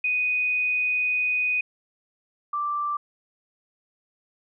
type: tone pair in turn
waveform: sine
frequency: 2489 / 1174.7 Hz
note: D#7 / D6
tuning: 0 / 0 cents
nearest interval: octave + minor second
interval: 1300 cents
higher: first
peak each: -21 / -24 dBFS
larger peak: first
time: 0.04-1.61 / 2.53-2.97 s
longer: first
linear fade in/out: 5 ms
effects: none